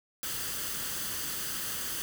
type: noise with comb filter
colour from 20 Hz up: white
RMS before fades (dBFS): -35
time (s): 0.23-2.02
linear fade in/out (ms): 0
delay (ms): 0.64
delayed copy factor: +0.5
effects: none